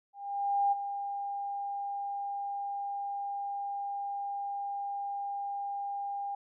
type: tone with ADSR envelope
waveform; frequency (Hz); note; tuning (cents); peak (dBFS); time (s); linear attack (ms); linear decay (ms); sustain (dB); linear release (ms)
sine; 803; G5; +41; -23; 0.13-6.35; 590; 18; -10; 4
effects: none